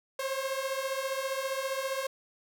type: beating tone pair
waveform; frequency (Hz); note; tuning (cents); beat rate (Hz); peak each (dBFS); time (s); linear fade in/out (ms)
sawtooth; 528 / 543; C5 / C#5; +16 / -36; 15; -30; 0.19-2.07; 5
effects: 11-bit